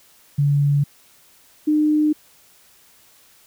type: tone pair in turn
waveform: sine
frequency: 143.2 / 303.4 Hz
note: D3 / D#4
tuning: -43 / -44 cents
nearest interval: octave + minor second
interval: 1299 cents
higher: second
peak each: -14 / -14 dBFS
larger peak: neither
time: 0.38-0.84 / 1.67-2.13 s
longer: neither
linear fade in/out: 10 ms
effects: white hiss -53 dBFS RMS until 3.46 s